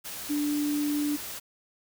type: tone in noise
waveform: sine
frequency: 293.7 Hz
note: D4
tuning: in tune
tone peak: -25 dBFS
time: 0.29-1.17 s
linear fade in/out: 20 ms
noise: white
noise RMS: -38 dBFS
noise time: 0.04-1.4 s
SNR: +10 dB
effects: none